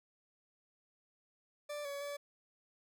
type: tone with pitch steps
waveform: 40% pulse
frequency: 588 / 565 / 574 Hz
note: D5 / C#5 / D5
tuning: +2 / +33 / -40 cents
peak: -39 dBFS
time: 1.69-2.17 s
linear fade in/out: 10 ms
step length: 160 ms
effects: none